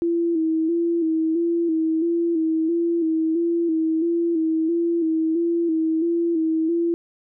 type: tone with vibrato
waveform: sine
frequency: 329.6 Hz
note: E4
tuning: in tune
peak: -18 dBFS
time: 0.02-6.94 s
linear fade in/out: 0 ms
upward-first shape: square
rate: 1.5 Hz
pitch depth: 48 cents each way
effects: none